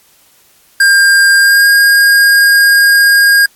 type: tone with pitch glide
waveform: square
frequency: 1603 to 1623.5 Hz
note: G6 to G#6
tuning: +38 to -40 cents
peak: -5 dBFS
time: 0.8-3.46 s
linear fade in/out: 5 ms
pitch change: +22 cents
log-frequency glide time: 1.39-1.68 s
effects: white hiss -48 dBFS RMS until 3.55 s + AAC 64 kbps